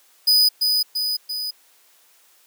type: tone with echo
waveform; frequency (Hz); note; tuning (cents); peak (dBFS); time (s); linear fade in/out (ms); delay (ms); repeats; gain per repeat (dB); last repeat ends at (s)
45% pulse; 4978; D#8; 0; -12; 0.27-0.49; 10; 340; 3; -4; 1.51
effects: white hiss -56 dBFS RMS until 2.46 s + high-pass 400 Hz 12 dB/octave